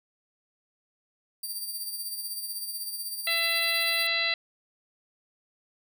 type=tone with tremolo; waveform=5% pulse; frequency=4699 Hz; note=D8; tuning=in tune; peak=-24 dBFS; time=1.43-4.07 s; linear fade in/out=5 ms; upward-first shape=sine; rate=16 Hz; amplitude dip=50%
type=harmonic tone; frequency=670 Hz; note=E5; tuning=28 cents sharp; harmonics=1 / 2 / 3 / 4 / 5 / 6 / 7; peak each=-38 / -39 / -29 / -30 / -36 / -29 / -37 dBFS; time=3.27-4.34 s; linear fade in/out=2 ms
effects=none